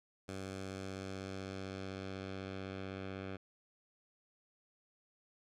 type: tone with low-pass filter sweep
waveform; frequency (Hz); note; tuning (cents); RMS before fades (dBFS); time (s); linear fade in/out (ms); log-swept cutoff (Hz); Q
10% pulse; 95.9; G2; -37; -44; 0.28-3.37; 10; 8700 to 2800; 1.1
effects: none